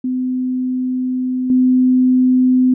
sine tone with level steps, 254.7 Hz, C4, 46 cents flat, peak -16 / -9 dBFS, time 0.04-2.74 s, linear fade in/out 5 ms, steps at 1.5 s, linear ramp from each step 2 ms, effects none

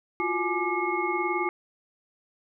sine tone cluster, 344.5 / 363.4 / 845 / 1186 / 2167 Hz, F4 / F#4 / G#5 / D6 / C#7, -24 / -31 / +30 / +17 / -40 cents, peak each -31 dBFS, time 0.2-1.49 s, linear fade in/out 0 ms, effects none

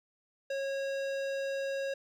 sine tone with hard clipping, 547 Hz, C#5, 23 cents flat, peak -34 dBFS, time 0.5-1.94 s, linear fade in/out 5 ms, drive 16 dB, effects none

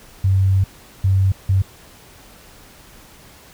sine tone bursts at uneven times, 95.8 Hz, G2, 39 cents flat, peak -12 dBFS, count 3, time 0.24-0.64 / 1.04-1.32 / 1.49-1.62 s, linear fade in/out 5 ms, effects pink hiss -45 dBFS RMS until 3.53 s

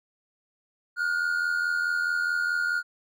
triangle tone pair together, 1425.3 / 1510 Hz, F6 / F#6, +35 / +35 cents, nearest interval minor second, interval 100 cents, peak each -23 / -29 dBFS, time 0.96-2.83 s, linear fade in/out 50 ms, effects none

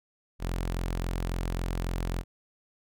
sawtooth tone, 43.65 Hz, F1, in tune, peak -25 dBFS, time 0.39-2.24 s, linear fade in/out 50 ms, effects none

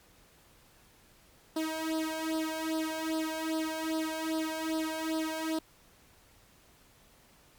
sawtooth tone with flanger, 318.2 Hz, D#4, 39 cents sharp, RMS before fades -33 dBFS, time 1.56-5.59 s, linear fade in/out 5 ms, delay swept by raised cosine 0.21 to 1.31 ms, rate 2.5 Hz, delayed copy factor +0.95, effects pink hiss -61 dBFS RMS until 7.58 s + MP3 96 kbps

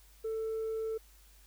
triangle tone with tanh clipping, 443.5 Hz, A4, 14 cents sharp, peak -33 dBFS, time 0.24-0.98 s, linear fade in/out 10 ms, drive 6 dB, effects added 50 Hz sine -58 dBFS peak until 1.46 s + white hiss -63 dBFS RMS until 1.46 s

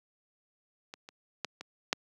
clicks, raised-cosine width 0.2 ms, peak -25 / -29 / -15 / -24 / -9 dBFS, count 5, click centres 0.939 / 1.089 / 1.447 / 1.61 / 1.929 s, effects high-pass 200 Hz 12 dB/octave

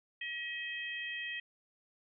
harmonic tone, 637 Hz, D#5, 41 cents sharp, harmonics 3 / 4 / 5, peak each -40 / -42 / -44 dBFS, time 0.21-1.4 s, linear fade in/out 5 ms, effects none

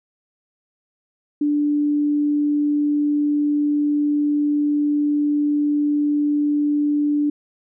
sine tone, 293.7 Hz, D4, in tune, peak -16 dBFS, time 1.41-7.3 s, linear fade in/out 5 ms, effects none

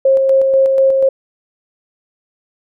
sine tone with tremolo, 536 Hz, C5, 42 cents sharp, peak -7 dBFS, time 0.05-1.09 s, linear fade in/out 5 ms, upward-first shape square, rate 4.1 Hz, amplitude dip 30%, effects none

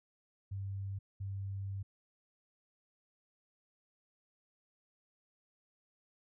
sine tone bursts at uneven times, 98 Hz, G2, in tune, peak -37 dBFS, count 2, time 0.51-0.99 / 1.2-1.83 s, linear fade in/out 10 ms, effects none

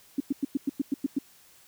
sine tone bursts, 276.3 Hz, C#4, 6 cents flat, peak -22 dBFS, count 9, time 0.18-1.187 s, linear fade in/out 5 ms, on 23 ms, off 100 ms, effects white hiss -57 dBFS RMS until 1.67 s

